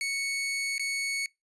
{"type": "tone with dropouts", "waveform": "sawtooth", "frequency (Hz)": 2217, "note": "C#7", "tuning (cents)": 0, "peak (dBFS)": -25, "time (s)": [0.01, 1.26], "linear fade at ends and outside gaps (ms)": 1, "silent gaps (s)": [0.781, 0.795], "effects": ["noise-tail reverb RT60 0.2 s tail -25 dB re dry", "resampled to 24000 Hz"]}